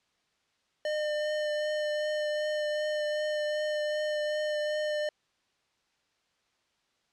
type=tone with vibrato; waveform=square; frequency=604 Hz; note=D5; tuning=48 cents sharp; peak=-29 dBFS; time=0.85-5.09 s; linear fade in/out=2 ms; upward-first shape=triangle; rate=2.6 Hz; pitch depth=15 cents each way; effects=white hiss -73 dBFS RMS until 7.12 s + low-pass 5000 Hz 12 dB/octave